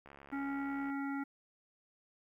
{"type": "click train", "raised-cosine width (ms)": 0.5, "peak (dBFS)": -38, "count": 60, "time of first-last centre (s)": [0.06, 0.9], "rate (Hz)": 70.2}
{"type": "harmonic tone", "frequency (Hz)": 277.6, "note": "C#4", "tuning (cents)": 3, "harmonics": [1, 3, 5, 7, 8], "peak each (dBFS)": [-36, -45, -45, -50, -55], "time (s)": [0.32, 1.24], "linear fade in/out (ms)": 10}
{"effects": ["12-bit"]}